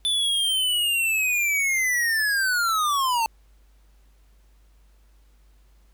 square linear sweep, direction down, 3506 to 880 Hz, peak -21 dBFS, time 0.05-3.26 s, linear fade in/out 0 ms, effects added 50 Hz sine -53 dBFS peak until 5.93 s + pink hiss -66 dBFS RMS until 5.93 s

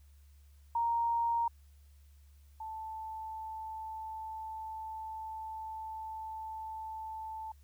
sine tone pair in turn, 932.3 / 880 Hz, A#5 / A5, 0 / 0 cents, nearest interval minor second, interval 100 cents, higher first, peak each -28 / -39 dBFS, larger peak first, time 0.75-1.48 / 2.6-7.52 s, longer second, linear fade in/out 5 ms, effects added 71 Hz sine -56 dBFS peak until 7.63 s + white hiss -72 dBFS RMS until 7.63 s

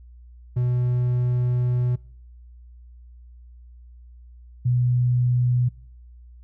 triangle / sine tone pair in turn, 123.47 / 123.47 Hz, B2 / B2, 0 / 0 cents, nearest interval unison, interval 0 cents, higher neither, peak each -17 dBFS, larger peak neither, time 0.56-1.96 / 4.65-5.69 s, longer first, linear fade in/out 10 ms, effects noise-tail reverb RT60 0.6 s tail -25 dB re dry + added 60 Hz sine -43 dBFS peak until 6.43 s

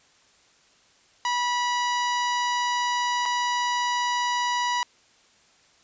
sawtooth tone with dropouts, 975 Hz, B5, 23 cents flat, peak -19 dBFS, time 1.25-4.83 s, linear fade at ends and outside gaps 1 ms, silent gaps 3.255-3.259 s, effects white hiss -59 dBFS RMS until 5.83 s + resampled to 16000 Hz

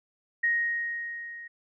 sine tone with level ramp, 1873 Hz, A#6, 8 cents sharp, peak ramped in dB -21 to -40 dBFS, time 0.43-1.48 s, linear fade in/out 10 ms, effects none

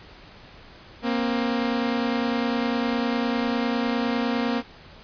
sawtooth tone pair together, 235.2 / 265.1 Hz, A#3 / C4, +16 / +23 cents, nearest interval major second, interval 207 cents, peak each -20 / -23 dBFS, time 1.02-4.63 s, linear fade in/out 50 ms, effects pink hiss -47 dBFS RMS until 5.03 s + resampled to 11025 Hz

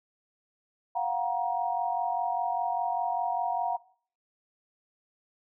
sine tone cluster, 704 / 749 / 944 Hz, F5 / F#5 / A#5, +14 / +21 / +22 cents, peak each -31 dBFS, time 0.95-3.77 s, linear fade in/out 10 ms, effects noise-tail reverb RT60 0.5 s tail -21 dB re dry

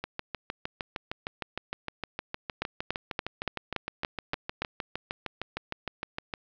two click trains, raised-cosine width 0.3 ms, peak -12 / -16 dBFS, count 8 / 42, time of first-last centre 2.62-4.62 / 0.04-6.338 s, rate 3.5 / 6.51 Hz, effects low-pass 5000 Hz 12 dB/octave + 9-bit

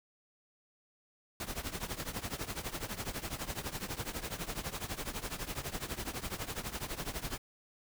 pink noise with tremolo, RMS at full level -36 dBFS, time 1.4-7.38 s, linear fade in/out 2 ms, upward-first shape triangle, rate 12 Hz, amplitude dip 90%, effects none

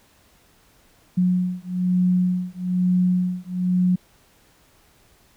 sine beating tone pair, 180.7 / 181.8 Hz, F#3 / F#3, -41 / -30 cents, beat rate 1.1 Hz, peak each -21 dBFS, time 1.17-3.96 s, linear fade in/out 10 ms, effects pink hiss -57 dBFS RMS until 5.36 s

